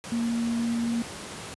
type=tone in noise; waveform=sine; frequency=233.2 Hz; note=A#3; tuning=1 cent sharp; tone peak=-24 dBFS; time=0.12-1.02 s; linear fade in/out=0 ms; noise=pink; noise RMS=-38 dBFS; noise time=0.04-1.54 s; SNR=+11 dB; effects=high-pass 100 Hz 12 dB/octave + resampled to 24000 Hz